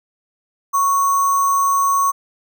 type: tone with sample-and-hold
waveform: sine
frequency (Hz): 1108.7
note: C#6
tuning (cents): 0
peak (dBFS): -13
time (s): 0.73-2.12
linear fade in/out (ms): 20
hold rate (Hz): 7350
effects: none